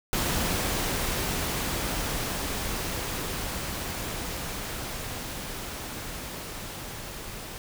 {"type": "noise with level ramp", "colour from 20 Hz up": "pink", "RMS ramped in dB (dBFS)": [-27, -39], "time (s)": [0.13, 7.58], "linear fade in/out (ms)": 0, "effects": []}